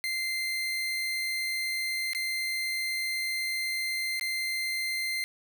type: tone with dropouts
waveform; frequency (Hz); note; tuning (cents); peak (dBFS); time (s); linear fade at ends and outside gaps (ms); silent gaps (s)
30% pulse; 2084; C7; -7; -26; 0.04-5.24; 0; 2.133-2.149 / 4.196-4.211
effects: none